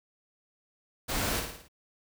pink noise with echo, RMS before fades -31 dBFS, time 1.08-1.41 s, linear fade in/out 20 ms, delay 55 ms, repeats 5, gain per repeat -5 dB, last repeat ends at 1.685 s, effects none

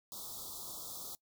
white band-stop noise, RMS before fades -45 dBFS, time 0.12-1.15 s, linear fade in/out 0 ms, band 1300 to 3400 Hz, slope 96 dB/octave, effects noise-tail reverb RT60 0.1 s tail -22 dB re dry

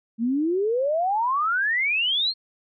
sine exponential sweep, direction up, 220 to 4337 Hz, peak -20 dBFS, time 0.18-2.34 s, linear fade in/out 50 ms, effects none

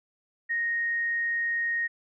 sine tone, 1864.7 Hz, A#6, in tune, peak -25 dBFS, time 0.49-1.88 s, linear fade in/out 20 ms, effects none

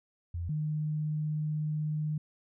sine tone pair in turn, 85.7 / 152.7 Hz, F2 / D#3, -32 / -32 cents, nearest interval minor seventh, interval 1000 cents, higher second, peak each -32 / -29 dBFS, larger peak second, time 0.34-0.49 / 0.49-2.18 s, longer second, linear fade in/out 5 ms, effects none

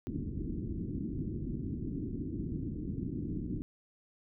white low-pass noise, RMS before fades -37 dBFS, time 0.07-3.62 s, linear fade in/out 0 ms, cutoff 330 Hz, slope 48 dB/octave, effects none

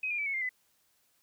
sine tone with pitch steps, 2526 / 2413 / 2306 / 2203 / 2105 / 2011 Hz, D#7 / D7 / D7 / C#7 / C7 / B6, +26 / +46 / -32 / -11 / +10 / +31 cents, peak -30 dBFS, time 0.03-0.492 s, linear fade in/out 5 ms, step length 77 ms, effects white hiss -71 dBFS RMS until 1.22 s

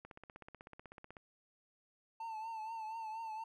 click train, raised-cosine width 0.5 ms, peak -36 dBFS, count 19, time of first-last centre 0.05-1.168 s, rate 16.1 Hz
triangle tone with vibrato, 889 Hz, A5, 18 cents sharp, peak -39 dBFS, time 2.2-3.44 s, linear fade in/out 5 ms, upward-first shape triangle, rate 4.2 Hz, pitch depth 62 cents each way
effects none

